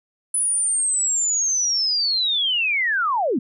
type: linear sweep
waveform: sine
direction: down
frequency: 10040 to 200 Hz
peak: -18 dBFS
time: 0.34-3.39 s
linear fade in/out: 5 ms
effects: none